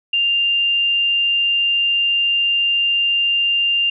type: tone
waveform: sine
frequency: 2794 Hz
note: F7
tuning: in tune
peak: -14 dBFS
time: 0.13-3.9 s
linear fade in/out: 5 ms
effects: none